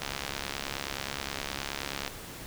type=click train; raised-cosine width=0.2 ms; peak=-15 dBFS; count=144; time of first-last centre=0.02-2.078 s; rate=69.5 Hz; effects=pink hiss -43 dBFS RMS until 2.46 s